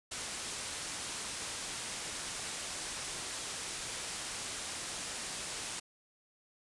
white low-pass noise, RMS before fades -41 dBFS, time 0.11-5.8 s, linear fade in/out 10 ms, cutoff 10000 Hz, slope 48 dB/octave, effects resampled to 24000 Hz

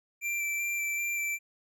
square tone with vibrato, 2349 Hz, D7, in tune, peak -30 dBFS, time 0.21-1.39 s, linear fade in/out 50 ms, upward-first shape square, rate 2.6 Hz, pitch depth 10 cents each way, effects none

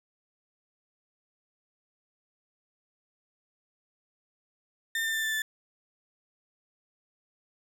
35% pulse tone with pitch steps, 1807 / 1793.5 / 1780.1 / 1766.7 / 1753.5 Hz, A6 / A6 / A6 / A6 / A6, +46 / +33 / +20 / +7 / -6 cents, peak -26 dBFS, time 4.95-5.42 s, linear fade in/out 2 ms, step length 94 ms, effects none

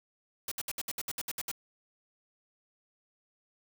white noise bursts, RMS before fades -36 dBFS, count 11, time 0.48-1.515 s, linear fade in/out 2 ms, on 35 ms, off 65 ms, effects none

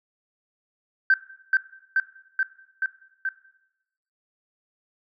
sine tone with echo, 1553 Hz, G6, 17 cents flat, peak -13 dBFS, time 1.1-1.14 s, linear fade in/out 2 ms, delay 430 ms, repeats 5, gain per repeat -2 dB, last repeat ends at 3.29 s, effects noise-tail reverb RT60 0.9 s tail -18 dB re dry + tanh soft clip ceiling -9 dBFS

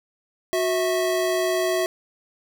square tone pair together, 366.7 / 652 Hz, F#4 / E5, -15 / -19 cents, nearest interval minor seventh, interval 996 cents, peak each -24 dBFS, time 0.53-1.86 s, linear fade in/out 0 ms, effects none

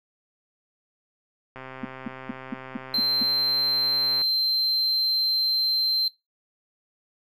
click train, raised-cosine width 0.5 ms, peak -24 dBFS, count 349, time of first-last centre 1.56-4.216 s, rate 131 Hz
sine tone bursts, 239.6 Hz, A#3, 48 cents sharp, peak -25 dBFS, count 7, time 1.83-3.23 s, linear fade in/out 5 ms, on 20 ms, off 210 ms
triangle tone, 4121 Hz, C8, 27 cents flat, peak -20 dBFS, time 2.94-6.08 s, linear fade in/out 2 ms
effects noise-tail reverb RT60 0.2 s tail -19 dB re dry

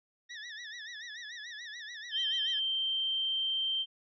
25% pulse tone with vibrato, 1819 Hz, A#6, 43 cents flat, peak -38 dBFS, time 0.29-2.6 s, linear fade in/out 20 ms, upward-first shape sine, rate 6.9 Hz, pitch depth 130 cents each way
sine tone, 3136 Hz, G7, in tune, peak -29 dBFS, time 2.11-3.86 s, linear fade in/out 50 ms
effects resampled to 16000 Hz

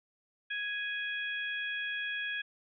harmonic tone, 830.6 Hz, G#5, in tune, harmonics 2 / 3 / 4, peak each -35 / -39 / -41 dBFS, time 0.5-2.42 s, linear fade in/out 10 ms, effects none

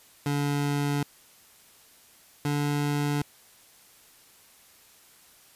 25% pulse tone pair in turn, 143.8 / 145.47 Hz, D3 / D3, -36 / -16 cents, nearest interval unison, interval 20 cents, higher second, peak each -21 / -21 dBFS, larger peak neither, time 0.26-1.03 / 2.45-3.22 s, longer neither, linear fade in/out 2 ms, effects white hiss -56 dBFS RMS until 5.55 s + resampled to 32000 Hz

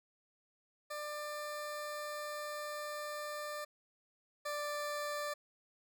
20% pulse tone pair in turn, 595 / 589.2 Hz, D5 / D5, +22 / +6 cents, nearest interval unison, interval 16 cents, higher first, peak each -35 / -32 dBFS, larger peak second, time 0.9-3.65 / 4.45-5.34 s, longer first, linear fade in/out 10 ms, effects none

